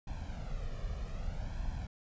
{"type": "noise with flanger", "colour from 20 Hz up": "brown", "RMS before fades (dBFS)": -38, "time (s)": [0.07, 1.87], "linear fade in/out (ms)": 5, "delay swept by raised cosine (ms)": [1.2, 1.71], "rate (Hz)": 0.63, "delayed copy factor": 0.7, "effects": ["resampled to 16000 Hz"]}